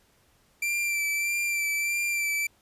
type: tone with vibrato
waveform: 45% pulse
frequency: 2349 Hz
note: D7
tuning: in tune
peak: -25 dBFS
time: 0.62-2.47 s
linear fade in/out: 5 ms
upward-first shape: sine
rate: 1.6 Hz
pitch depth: 25 cents each way
effects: pink hiss -64 dBFS RMS until 2.61 s + resampled to 32000 Hz